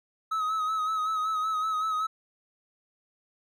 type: tone with vibrato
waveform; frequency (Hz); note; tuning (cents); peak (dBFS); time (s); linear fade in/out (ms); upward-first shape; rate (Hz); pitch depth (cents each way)
triangle; 1279; D#6; +47; -24; 0.31-2.07; 10; sine; 5.3; 42
effects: none